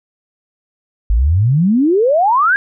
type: exponential sweep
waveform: sine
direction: up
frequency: 49 to 1661.2 Hz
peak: -9 dBFS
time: 1.1-2.56 s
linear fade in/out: 0 ms
effects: none